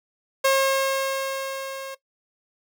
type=tone with level ramp; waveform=sawtooth; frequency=539 Hz; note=C#5; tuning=49 cents flat; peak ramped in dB=-12 to -29 dBFS; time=0.44-1.95 s; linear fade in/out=10 ms; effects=noise-tail reverb RT60 0.1 s tail -17 dB re dry